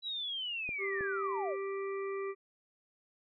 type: linear sweep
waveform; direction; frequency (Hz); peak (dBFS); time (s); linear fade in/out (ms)
sine; down; 3951 to 471.9; -35; 0.02-1.57; 50
type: clicks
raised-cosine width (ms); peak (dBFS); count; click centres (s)
2; -31; 2; 0.691 / 1.009
type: harmonic tone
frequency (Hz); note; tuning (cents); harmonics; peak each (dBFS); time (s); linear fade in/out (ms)
392; G4; 0; 1 / 3 / 5 / 6; -35 / -44 / -49 / -51; 0.78-2.35; 50
effects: none